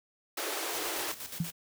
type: high-pass noise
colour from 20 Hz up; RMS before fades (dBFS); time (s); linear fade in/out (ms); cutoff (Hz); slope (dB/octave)
pink; -35; 0.37-1.12; 5; 300; 96
type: noise with tremolo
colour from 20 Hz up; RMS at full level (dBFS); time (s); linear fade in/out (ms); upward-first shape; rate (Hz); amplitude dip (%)
white; -40; 0.72-1.52; 20; square; 8.3; 60
type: tone with exponential decay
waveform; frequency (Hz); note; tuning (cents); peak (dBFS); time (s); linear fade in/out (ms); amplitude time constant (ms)
sine; 167.6; E3; +29; -24; 1.4-1.52; 5; 25
effects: none